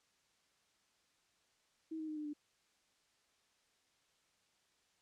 sine tone with pitch steps, 320 / 313.8 / 307.7 / 301.7 / 295.8 Hz, D#4 / D#4 / D#4 / D4 / D4, +49 / +15 / -19 / +47 / +13 cents, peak -40 dBFS, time 1.91-2.335 s, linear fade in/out 10 ms, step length 85 ms, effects white hiss -75 dBFS RMS until 5.01 s + low-pass 7000 Hz 12 dB/octave

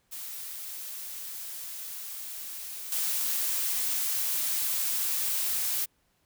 blue noise with level steps, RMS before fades -39 / -29 dBFS, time 0.11-5.86 s, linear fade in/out 20 ms, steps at 2.92 s, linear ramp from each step 2 ms, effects pink hiss -71 dBFS RMS until 6.25 s

